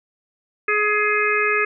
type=harmonic tone; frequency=420 Hz; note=G#4; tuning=19 cents sharp; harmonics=1 / 3 / 4 / 5 / 6; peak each=-23 / -23 / -23 / -23 / -23 dBFS; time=0.68-1.65 s; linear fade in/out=5 ms; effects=none